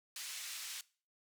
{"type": "band-pass noise", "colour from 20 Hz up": "white", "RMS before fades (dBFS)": -45, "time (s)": [0.16, 0.81], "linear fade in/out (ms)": 2, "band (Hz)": [1800, 8300], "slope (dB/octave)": 12, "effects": ["noise-tail reverb RT60 0.4 s tail -21 dB re dry"]}